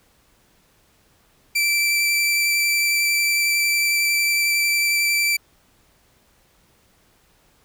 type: tone with vibrato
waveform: sawtooth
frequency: 2336 Hz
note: D7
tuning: 10 cents flat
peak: -14 dBFS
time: 1.55-5.37 s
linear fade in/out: 10 ms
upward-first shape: square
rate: 11 Hz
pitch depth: 8 cents each way
effects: pink hiss -59 dBFS RMS until 7.64 s